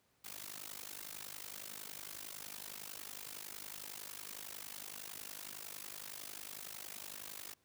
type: noise with amplitude modulation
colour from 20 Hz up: white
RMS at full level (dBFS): -44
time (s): 0.24-7.54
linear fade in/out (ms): 10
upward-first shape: sine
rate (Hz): 50.9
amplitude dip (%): 95
effects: pink hiss -75 dBFS RMS until 7.64 s + high-pass 80 Hz 12 dB/octave